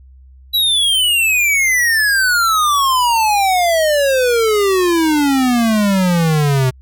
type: exponential sweep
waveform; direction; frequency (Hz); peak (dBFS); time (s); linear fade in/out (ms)
square; down; 3951 to 126.5; -12; 0.53-6.71; 20
effects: added 65 Hz sine -39 dBFS peak until 6.81 s